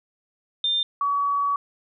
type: tone pair in turn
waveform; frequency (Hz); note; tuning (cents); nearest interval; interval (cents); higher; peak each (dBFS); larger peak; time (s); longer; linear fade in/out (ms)
sine; 3600 / 1133.9; A7 / C#6; +39 / +39; octave + minor sixth; 2000; first; -20; neither; 0.64-0.83 / 1.01-1.56; second; 2
effects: none